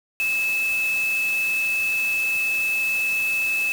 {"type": "tone in noise", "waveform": "sine", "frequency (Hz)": 2608, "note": "E7", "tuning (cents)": -19, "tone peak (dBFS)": -20, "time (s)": [0.2, 3.72], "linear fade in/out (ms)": 0, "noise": "white", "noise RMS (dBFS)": -35, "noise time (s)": [0.2, 3.72], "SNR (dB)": 12, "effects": []}